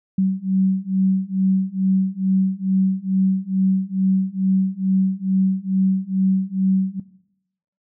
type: beating tone pair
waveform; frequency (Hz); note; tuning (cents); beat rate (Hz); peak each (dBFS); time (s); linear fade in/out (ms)
sine; 189 / 191.3; F#3 / G3; +37 / -42; 2.3; -20; 0.18-7; 5
effects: noise-tail reverb RT60 0.8 s tail -18 dB re dry